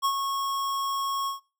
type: tone with ADSR envelope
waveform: square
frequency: 1097 Hz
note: C#6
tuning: 18 cents flat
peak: -22 dBFS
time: 0.02-1.4 s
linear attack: 30 ms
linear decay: 72 ms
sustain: -6 dB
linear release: 130 ms
effects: noise-tail reverb RT60 0.3 s tail -21 dB re dry